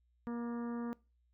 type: harmonic tone with a mistuned harmonic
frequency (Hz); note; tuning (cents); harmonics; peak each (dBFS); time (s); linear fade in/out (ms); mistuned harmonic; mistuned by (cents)
236.7; A#3; +27; 1 / 2 / 3 / 4 / 5 / 6 / 7 / 8; -37 / -46 / -55 / -51 / -52 / -59 / -61 / -65; 0.27-0.93; 0; 8; -54
effects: noise-tail reverb RT60 0.3 s tail -22 dB re dry + added 60 Hz sine -70 dBFS peak until 1.33 s